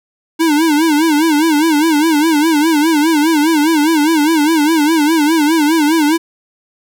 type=tone with vibrato; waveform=square; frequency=310.5 Hz; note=D#4; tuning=3 cents flat; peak=-10 dBFS; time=0.39-6.18 s; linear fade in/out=20 ms; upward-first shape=sine; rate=4.9 Hz; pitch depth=120 cents each way; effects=none